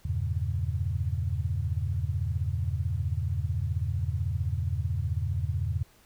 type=chord; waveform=sine; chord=E diminished seventh; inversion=none; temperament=equal; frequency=82.41 / 98 / 116.54 / 138.59 Hz; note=E2 / G2 / Bb2 / Db3; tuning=0 / 0 / 0 / 0 cents; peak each=-30 / -31 / -34 / -35 dBFS; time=0.05-5.83 s; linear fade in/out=5 ms; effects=pink hiss -60 dBFS RMS until 6.05 s